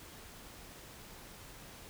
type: silence
effects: pink hiss -52 dBFS RMS until 1.89 s